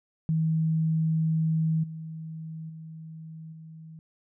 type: tone with level steps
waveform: sine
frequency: 160 Hz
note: D#3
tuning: 49 cents sharp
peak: -22 / -35 / -39 / -42 dBFS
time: 0.29-3.99 s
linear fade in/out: 0 ms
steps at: 1.83 / 2.69 / 3.52 s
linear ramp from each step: 10 ms
effects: none